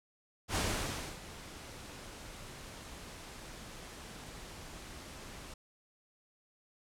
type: noise with ADSR envelope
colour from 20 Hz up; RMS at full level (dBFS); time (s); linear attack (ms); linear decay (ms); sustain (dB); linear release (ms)
pink; -32; 0.48-5.54; 73; 620; -16; 5
effects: low-pass 10000 Hz 12 dB/octave